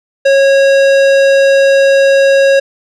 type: tone with tanh clipping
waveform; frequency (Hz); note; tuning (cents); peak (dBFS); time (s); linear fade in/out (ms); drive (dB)
sine; 548; C#5; -20; -7; 0.25-2.6; 10; 17
effects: none